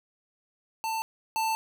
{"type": "tone pair in turn", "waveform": "square", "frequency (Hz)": [891, 887.8], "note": ["A5", "A5"], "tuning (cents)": [22, 15], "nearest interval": "unison", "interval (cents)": 7, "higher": "first", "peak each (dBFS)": [-29, -26], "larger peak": "second", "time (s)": [[0.84, 1.02], [1.36, 1.55]], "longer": "second", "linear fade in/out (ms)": 0, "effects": ["10-bit"]}